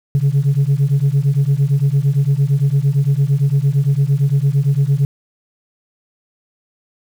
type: beating tone pair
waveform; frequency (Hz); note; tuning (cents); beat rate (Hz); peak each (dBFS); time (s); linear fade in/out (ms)
sine; 135.5 / 144.3; C#3 / D3; -39 / -30; 8.8; -13; 0.15-5.05; 0
effects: tanh soft clip ceiling -8 dBFS + 7-bit